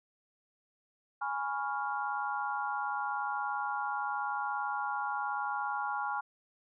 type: chord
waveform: sine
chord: C# dominant seventh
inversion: second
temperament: equal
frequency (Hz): 830.6 / 987.8 / 1108.7 / 1396.9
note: G#5 / B5 / C#6 / E#6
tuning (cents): 0 / 0 / 0 / 0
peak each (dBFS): -35 / -40 / -39 / -37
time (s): 1.21-6.21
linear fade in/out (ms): 10
effects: none